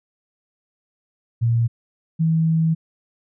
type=tone pair in turn; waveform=sine; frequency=116.54 / 161.81 Hz; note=A#2 / E3; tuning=0 / -32 cents; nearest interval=tritone; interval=568 cents; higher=second; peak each=-15 dBFS; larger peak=neither; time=1.41-1.68 / 2.19-2.75 s; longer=second; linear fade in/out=20 ms; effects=none